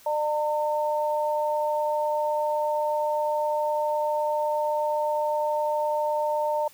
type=tone pair together; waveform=sine; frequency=600 / 907.9 Hz; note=D5 / A#5; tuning=+37 / -46 cents; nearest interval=perfect fifth; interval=717 cents; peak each=-25 / -26 dBFS; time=0.06-6.68 s; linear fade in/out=5 ms; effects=white hiss -53 dBFS RMS until 6.73 s